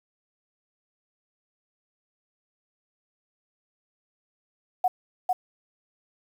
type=tone with echo; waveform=sine; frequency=735 Hz; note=F#5; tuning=12 cents flat; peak=-18 dBFS; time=4.84-4.88 s; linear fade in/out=5 ms; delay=450 ms; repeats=1; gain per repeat=-2 dB; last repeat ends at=5.33 s; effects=8-bit